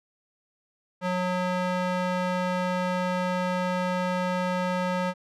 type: tone with band-pass filter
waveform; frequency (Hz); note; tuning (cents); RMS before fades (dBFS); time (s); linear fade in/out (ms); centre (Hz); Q
square; 181.7; F#3; -31; -27; 1.01-5.14; 50; 960; 0.62
effects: none